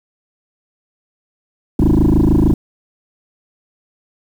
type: tone with frequency modulation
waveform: sine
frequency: 180.4 Hz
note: F#3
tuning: 44 cents flat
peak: -6 dBFS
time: 1.79-2.54 s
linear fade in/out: 5 ms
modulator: 26.6 Hz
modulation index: 6.1
effects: tanh soft clip ceiling -8 dBFS + 7-bit